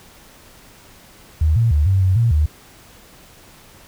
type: tone with pitch steps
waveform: sine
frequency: 77.9 / 115.2 / 74.5 / 95.9 / 93.5 / 116.5 / 76.1 Hz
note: D#2 / A#2 / D2 / G2 / F#2 / A#2 / D#2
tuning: +3 / -20 / +25 / -37 / +19 / -1 / -38 cents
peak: -12 dBFS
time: 1.41-2.46 s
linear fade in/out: 5 ms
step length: 150 ms
effects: pink hiss -46 dBFS RMS until 3.87 s